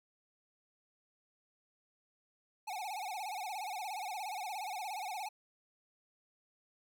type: tone with vibrato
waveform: square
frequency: 793 Hz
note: G5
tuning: 20 cents sharp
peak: -39 dBFS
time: 2.67-5.29 s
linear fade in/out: 10 ms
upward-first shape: sine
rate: 17 Hz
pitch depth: 170 cents each way
effects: none